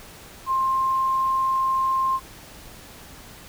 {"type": "tone", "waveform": "sine", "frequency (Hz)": 1057, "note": "C6", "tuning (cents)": 17, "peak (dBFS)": -19, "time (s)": [0.46, 2.2], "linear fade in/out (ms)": 50, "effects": ["pink hiss -44 dBFS RMS until 3.48 s"]}